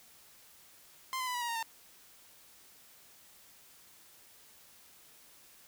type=tone with pitch steps; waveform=sawtooth; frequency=1044 / 1019.6 / 995.7 / 972.4 / 949.6 / 927.4 / 905.7 Hz; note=C6 / C6 / B5 / B5 / A#5 / A#5 / A5; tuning=-4 / -45 / +14 / -27 / +32 / -9 / +50 cents; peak=-30 dBFS; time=1.13-1.627 s; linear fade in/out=0 ms; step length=71 ms; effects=white hiss -59 dBFS RMS until 5.67 s